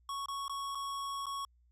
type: tone with dropouts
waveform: square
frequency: 1108.7 Hz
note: C#6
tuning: in tune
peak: -37 dBFS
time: 0.09-1.45 s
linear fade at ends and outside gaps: 2 ms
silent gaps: 0.259-0.284 / 0.481-0.495 / 0.749-0.753 / 1.258-1.266 s
effects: added 60 Hz sine -64 dBFS peak until 1.71 s + low-pass 12000 Hz 12 dB/octave